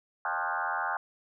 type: tone with frequency modulation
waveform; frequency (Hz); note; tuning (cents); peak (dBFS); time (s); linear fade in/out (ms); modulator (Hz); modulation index
sine; 1143; D6; -47; -28; 0.25-0.97; 2; 84.6; 5.1
effects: none